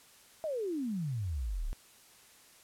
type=exponential sweep; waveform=sine; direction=down; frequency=659.3 to 30.4 Hz; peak=-32 dBFS; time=0.44-1.73 s; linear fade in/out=0 ms; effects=white hiss -59 dBFS RMS until 2.63 s + low-pass 12000 Hz 12 dB/octave